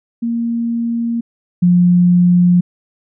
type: tone pair in turn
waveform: sine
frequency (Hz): 233.1 / 177.1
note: A#3 / F3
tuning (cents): 0 / +24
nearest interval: perfect fourth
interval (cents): 476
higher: first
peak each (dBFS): -15 / -7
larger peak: second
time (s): 0.22-1.21 / 1.62-2.61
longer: neither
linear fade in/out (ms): 10
effects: none